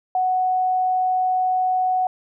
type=tone; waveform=sine; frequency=741 Hz; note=F#5; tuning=2 cents sharp; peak=-17 dBFS; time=0.15-2.07 s; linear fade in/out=2 ms; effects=none